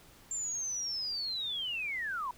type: linear sweep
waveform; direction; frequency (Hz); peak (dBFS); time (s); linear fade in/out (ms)
sine; down; 7340 to 942; -33; 0.31-2.31; 2
effects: pink hiss -58 dBFS RMS until 2.37 s